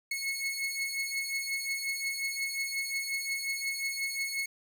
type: beating tone pair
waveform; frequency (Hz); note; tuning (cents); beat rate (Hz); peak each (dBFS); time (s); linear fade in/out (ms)
sawtooth; 2184 / 2189.6; C#7 / C#7; -26 / -22; 5.6; -33 / -30; 0.11-4.46; 5
effects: none